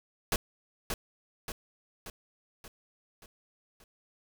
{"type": "noise with echo", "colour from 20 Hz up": "pink", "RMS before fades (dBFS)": -28, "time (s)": [0.32, 0.36], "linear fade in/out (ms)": 2, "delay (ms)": 580, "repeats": 6, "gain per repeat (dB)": -5, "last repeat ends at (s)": 3.84, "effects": []}